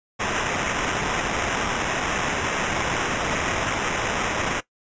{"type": "noise with sample-and-hold", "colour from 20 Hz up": "white", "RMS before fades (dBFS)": -25, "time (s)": [0.19, 4.61], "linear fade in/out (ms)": 20, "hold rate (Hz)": 4410, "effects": ["noise-tail reverb RT60 0.1 s tail -18 dB re dry", "resampled to 16000 Hz"]}